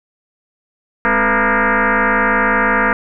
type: tone with frequency modulation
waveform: sine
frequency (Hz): 207.8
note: G#3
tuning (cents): +1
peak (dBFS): -11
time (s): 1.05-2.93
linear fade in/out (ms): 0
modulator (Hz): 235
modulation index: 7.6
effects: none